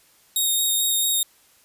5% pulse tone with vibrato, 3729 Hz, A#7, in tune, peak -12 dBFS, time 0.36-1.23 s, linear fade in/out 2 ms, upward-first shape square, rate 4.5 Hz, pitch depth 13 cents each way, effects white hiss -57 dBFS RMS until 1.64 s + resampled to 32000 Hz

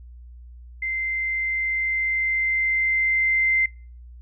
sine tone with level ramp, 2081 Hz, C7, 10 cents flat, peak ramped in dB -24 to -17 dBFS, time 0.82-3.66 s, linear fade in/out 5 ms, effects noise-tail reverb RT60 0.4 s tail -25 dB re dry + added 60 Hz sine -40 dBFS peak until 4.21 s

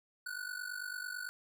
square ring-modulated tone, 1480 Hz, F#6, in tune, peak -37 dBFS, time 0.26-1.29 s, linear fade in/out 0 ms, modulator 24.5 Hz, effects none

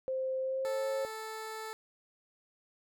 sine tone with pitch glide, 523.3 to 538.9 Hz, C5 to C#5, 0 to -49 cents, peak -31 dBFS, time 0.08-1.05 s, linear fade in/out 0 ms, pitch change +51 cents, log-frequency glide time 0.4-0.88 s
15% pulse tone, 439.1 Hz, A4, 4 cents flat, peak -33 dBFS, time 0.65-1.73 s, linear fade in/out 0 ms
effects none

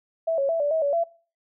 sine tone with pitch steps, 656 / 552 / 661 / 581 / 642 / 569 / 674 Hz, E5 / C#5 / E5 / D5 / E5 / C#5 / E5, -9 / -7 / +5 / -19 / -46 / +45 / +38 cents, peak -20 dBFS, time 0.27-1.04 s, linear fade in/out 10 ms, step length 110 ms, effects noise-tail reverb RT60 0.4 s tail -21 dB re dry

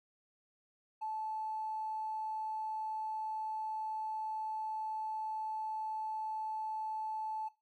triangle tone, 871 Hz, A5, 18 cents flat, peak -32 dBFS, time 1.01-7.49 s, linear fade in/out 20 ms, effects noise-tail reverb RT60 0.2 s tail -17 dB re dry + tanh soft clip ceiling -34 dBFS

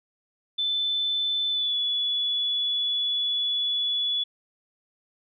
sine tone with pitch glide, 3520 to 3418 Hz, A7 to G#7, 0 to +49 cents, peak -23 dBFS, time 0.58-4.24 s, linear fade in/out 10 ms, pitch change -51 cents, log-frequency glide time 1.51-1.75 s, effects none

